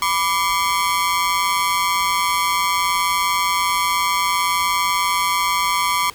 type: ring-modulated tone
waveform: sawtooth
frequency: 1082 Hz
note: C#6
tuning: 42 cents flat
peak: -10 dBFS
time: 0.02-6.1 s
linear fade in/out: 2 ms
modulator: 90.3 Hz
effects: pink hiss -42 dBFS RMS until 6.14 s